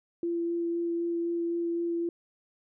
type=tone with vibrato; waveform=sine; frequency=340 Hz; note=F4; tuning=46 cents flat; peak=-27 dBFS; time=0.23-2.09 s; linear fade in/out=2 ms; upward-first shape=sine; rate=3.9 Hz; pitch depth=9 cents each way; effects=none